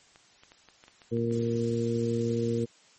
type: clicks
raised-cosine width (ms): 0.3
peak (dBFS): -35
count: 9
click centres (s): 0.159 / 0.435 / 0.519 / 0.687 / 0.839 / 0.881 / 1.018 / 1.17 / 1.311
type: harmonic tone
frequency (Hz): 116.54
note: A#2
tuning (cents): 0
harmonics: 1 / 2 / 3 / 4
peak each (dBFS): -31 / -30 / -33 / -30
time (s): 1.11-2.66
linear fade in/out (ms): 20
type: noise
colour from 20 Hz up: blue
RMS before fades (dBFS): -43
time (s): 1.32-2.64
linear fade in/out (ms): 5
effects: white hiss -59 dBFS RMS until 2.98 s + MP3 32 kbps